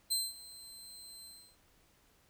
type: tone with ADSR envelope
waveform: 20% pulse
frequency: 4114 Hz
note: C8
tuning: 30 cents flat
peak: -23 dBFS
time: 0.1-1.57 s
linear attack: 19 ms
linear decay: 210 ms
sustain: -20 dB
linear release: 320 ms
effects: pink hiss -68 dBFS RMS until 2.29 s